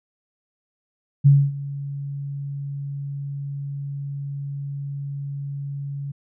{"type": "tone with ADSR envelope", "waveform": "sine", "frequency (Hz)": 140.6, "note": "C#3", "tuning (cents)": 25, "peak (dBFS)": -8, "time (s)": [1.24, 6.12], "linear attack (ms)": 24, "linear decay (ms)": 250, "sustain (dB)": -19, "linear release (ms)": 10, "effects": []}